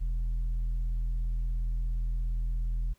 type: tone with tanh clipping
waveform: triangle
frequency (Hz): 41.43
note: E1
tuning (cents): +9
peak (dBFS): -28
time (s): 0-2.94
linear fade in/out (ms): 20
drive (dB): 9
effects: pink hiss -68 dBFS RMS until 2.98 s